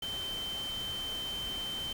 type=tone in noise; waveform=sine; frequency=3100 Hz; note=G7; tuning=20 cents flat; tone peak=-35 dBFS; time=0.02-1.93 s; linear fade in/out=5 ms; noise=pink; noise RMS=-44 dBFS; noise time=0.02-1.93 s; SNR=+6 dB; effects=none